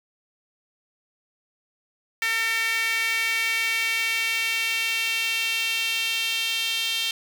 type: tone with high-pass filter sweep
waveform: sawtooth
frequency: 452.8 Hz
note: A4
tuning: 50 cents sharp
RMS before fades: -25 dBFS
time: 2.22-7.11 s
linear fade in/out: 2 ms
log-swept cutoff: 2000 to 3100 Hz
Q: 4.1
effects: none